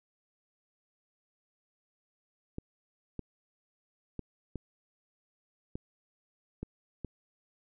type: clicks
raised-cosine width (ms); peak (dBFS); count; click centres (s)
3; -24; 7; 2.584 / 3.193 / 4.193 / 4.557 / 5.755 / 6.63 / 7.047
effects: none